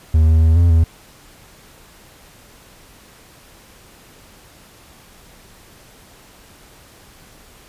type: tone with pitch steps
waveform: triangle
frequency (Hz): 79.1 / 80 / 80.5 / 85.5 / 81.6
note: D#2 / D#2 / E2 / F2 / E2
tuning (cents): +29 / +49 / -41 / -36 / -17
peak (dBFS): -7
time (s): 0.14-0.84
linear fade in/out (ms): 5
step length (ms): 140
effects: pink hiss -46 dBFS RMS until 7.68 s + resampled to 32000 Hz